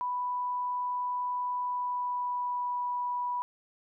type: tone with pitch glide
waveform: sine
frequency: 989 to 981 Hz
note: B5 to B5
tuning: +2 to -12 cents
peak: -29 dBFS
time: 0.01-3.42 s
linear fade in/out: 0 ms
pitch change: -14 cents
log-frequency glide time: 1.61-2.8 s
effects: none